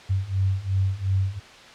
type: beating tone pair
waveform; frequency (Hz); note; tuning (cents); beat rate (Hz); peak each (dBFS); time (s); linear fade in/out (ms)
sine; 94.4 / 97.2; F#2 / G2; +35 / -14; 2.8; -25 / -23; 0.09-1.4; 20
effects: white hiss -45 dBFS RMS until 1.74 s + low-pass 4000 Hz 12 dB/octave